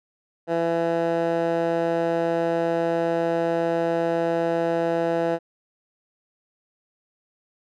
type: tone with band-pass filter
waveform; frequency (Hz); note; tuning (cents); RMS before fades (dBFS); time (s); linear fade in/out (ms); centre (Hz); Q
15% pulse; 167.4; E3; +27; -23; 0.47-5.39; 50; 630; 1.2
effects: none